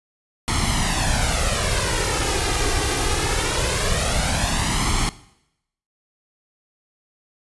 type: noise with flanger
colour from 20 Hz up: pink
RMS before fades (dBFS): -21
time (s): 0.48-5.09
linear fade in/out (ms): 0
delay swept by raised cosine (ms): 0.93 to 2.53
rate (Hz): 0.22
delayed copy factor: +0.65
effects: noise-tail reverb RT60 0.8 s tail -18 dB re dry + resampled to 24000 Hz